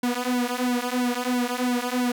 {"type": "tone with flanger", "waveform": "sawtooth", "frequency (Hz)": 246.9, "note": "B3", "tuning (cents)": 0, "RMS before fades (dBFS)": -25, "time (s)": [0.03, 2.12], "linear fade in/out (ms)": 5, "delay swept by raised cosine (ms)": [1.6, 4.6], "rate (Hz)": 3, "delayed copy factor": -0.9, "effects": []}